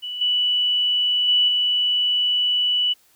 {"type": "tone with level steps", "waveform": "sine", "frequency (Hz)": 2960, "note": "F#7", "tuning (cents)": 0, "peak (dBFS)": [-27, -17, -14, -17], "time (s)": [0.02, 2.94], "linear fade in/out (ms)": 20, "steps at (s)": [0.21, 1.28, 1.48], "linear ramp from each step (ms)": 5, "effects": ["white hiss -58 dBFS RMS until 3.15 s"]}